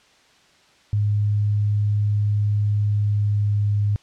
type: tone with pitch glide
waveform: sine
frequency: 103.83 to 102.99 Hz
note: G#2 to G#2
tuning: 0 to -14 cents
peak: -17 dBFS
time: 0.93-3.96 s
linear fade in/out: 0 ms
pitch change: -14 cents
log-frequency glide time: 2.81-3.78 s
effects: white hiss -55 dBFS RMS until 4.02 s + low-pass 5000 Hz 12 dB/octave